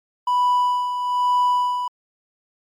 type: tone with tremolo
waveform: triangle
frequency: 987.8 Hz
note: B5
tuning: in tune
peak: -12 dBFS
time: 0.27-1.88 s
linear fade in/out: 5 ms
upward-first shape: sine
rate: 1.1 Hz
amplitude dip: 60%
effects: tanh soft clip ceiling -8 dBFS + MP3 96 kbps